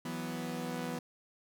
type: chord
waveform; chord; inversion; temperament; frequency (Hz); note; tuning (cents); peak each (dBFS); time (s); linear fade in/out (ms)
sawtooth; E suspended second; none; equal; 164.81 / 185 / 246.9; E3 / F#3 / B3; 0 / 0 / 0; -37 / -39 / -35; 0.05-0.99; 5
effects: none

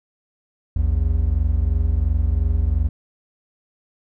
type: tone pair together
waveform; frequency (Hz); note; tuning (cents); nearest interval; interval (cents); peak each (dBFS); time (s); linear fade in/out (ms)
triangle; 57.92 / 80.8; A#1 / E2; -10 / -34; tritone; 576; -17; 0.76-2.89; 5
effects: none

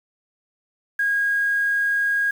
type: tone with quantisation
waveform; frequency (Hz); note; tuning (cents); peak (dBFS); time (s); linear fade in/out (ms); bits
sine; 1636; G#6; -26; -18; 0.99-2.31; 5; 7
effects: none

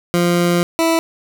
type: tone pair in turn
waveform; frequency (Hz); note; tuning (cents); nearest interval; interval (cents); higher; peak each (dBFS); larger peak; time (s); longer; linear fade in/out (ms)
20% pulse; 174.1 / 328.7; F3 / E4; -5 / -5; major seventh; 1100; second; -8; neither; 0.14-0.63 / 0.79-0.99; first; 0
effects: none

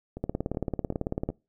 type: two click trains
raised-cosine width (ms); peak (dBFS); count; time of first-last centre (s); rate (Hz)
2; -15 / -23; 20 / 4; 0.24-1.29 / 0.17-1.302; 18.1 / 2.65
effects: noise-tail reverb RT60 0.3 s tail -25 dB re dry

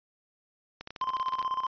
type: clicks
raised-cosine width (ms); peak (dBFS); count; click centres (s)
0.2; -22; 12; 0.81 / 0.874 / 0.906 / 0.962 / 1.013 / 1.092 / 1.169 / 1.199 / 1.284 / 1.336 / 1.392 / 1.427
type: tone with tremolo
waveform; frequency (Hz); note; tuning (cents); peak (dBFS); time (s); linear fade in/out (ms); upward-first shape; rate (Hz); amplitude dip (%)
triangle; 1041; C6; -9; -24; 1.01-1.67; 5; square; 16; 70
effects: resampled to 11025 Hz

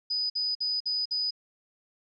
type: tone bursts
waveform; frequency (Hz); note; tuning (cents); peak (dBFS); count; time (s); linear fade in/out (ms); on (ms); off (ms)
sine; 4978; D#8; 0; -26; 5; 0.1-1.308; 10; 200; 52
effects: none

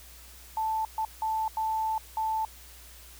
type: tone bursts at uneven times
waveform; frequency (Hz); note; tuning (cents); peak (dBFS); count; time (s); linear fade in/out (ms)
sine; 880; A5; 0; -26; 5; 0.57-0.85 / 0.98-1.05 / 1.22-1.48 / 1.57-1.98 / 2.17-2.45; 2
effects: added 60 Hz sine -51 dBFS peak until 3.19 s + white hiss -51 dBFS RMS until 3.19 s

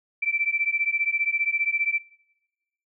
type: beating tone pair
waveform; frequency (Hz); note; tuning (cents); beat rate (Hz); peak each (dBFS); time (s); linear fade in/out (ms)
sine; 2327 / 2342; D7 / D7; -17 / -5; 15; -25; 0.22-1.99; 10
effects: noise-tail reverb RT60 1.0 s tail -23 dB re dry

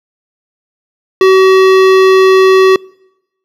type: tone with hard clipping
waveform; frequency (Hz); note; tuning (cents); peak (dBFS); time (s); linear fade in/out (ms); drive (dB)
sine; 379.1; F#4; +42; -5; 1.21-2.76; 2; 17
effects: noise-tail reverb RT60 0.9 s tail -26 dB re dry

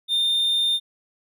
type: tone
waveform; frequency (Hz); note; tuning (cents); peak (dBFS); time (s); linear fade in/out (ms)
triangle; 3621; A7; +49; -17; 0.08-0.8; 50
effects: none

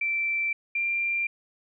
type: tone pair in turn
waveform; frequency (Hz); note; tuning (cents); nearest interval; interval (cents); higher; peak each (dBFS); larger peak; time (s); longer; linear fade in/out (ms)
sine; 2339 / 2377; D7 / D7; -8 / +20; unison; 28; second; -24; neither; 0.01-0.53 / 0.75-1.27; neither; 5
effects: none

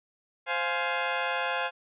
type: chord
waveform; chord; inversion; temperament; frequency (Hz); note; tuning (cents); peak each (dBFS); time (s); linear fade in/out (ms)
15% pulse; F minor; second; just; 523.8 / 698.5 / 838.1; C5 / F5 / Ab5; +2 / 0 / +16; -25; 0.46-1.71; 50
effects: resampled to 8000 Hz

